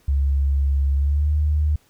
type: tone with pitch glide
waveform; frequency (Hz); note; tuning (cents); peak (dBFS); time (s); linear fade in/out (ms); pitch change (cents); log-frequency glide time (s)
sine; 69.3 to 75.14; C#2 to D2; 0 to +40; -16; 0.08-1.76; 5; +140; 0.96-1.31
effects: pink hiss -59 dBFS RMS until 1.89 s